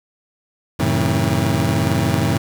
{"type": "chord", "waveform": "25% pulse", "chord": "F# diminished seventh", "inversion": "none", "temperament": "just", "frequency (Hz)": [92.5, 111, 133.2, 159.84], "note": ["F#2", "A2", "C3", "Eb3"], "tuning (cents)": [0, 16, 31, 47], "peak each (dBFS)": -18, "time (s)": [0.79, 2.38], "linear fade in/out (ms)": 10, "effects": ["7-bit"]}